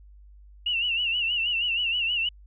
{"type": "tone with vibrato", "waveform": "sine", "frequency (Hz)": 2812, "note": "F7", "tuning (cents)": 11, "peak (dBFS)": -23, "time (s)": [0.66, 2.29], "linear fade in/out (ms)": 5, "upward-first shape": "sine", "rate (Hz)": 6.3, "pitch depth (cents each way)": 94, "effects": ["added 50 Hz sine -47 dBFS peak until 2.46 s"]}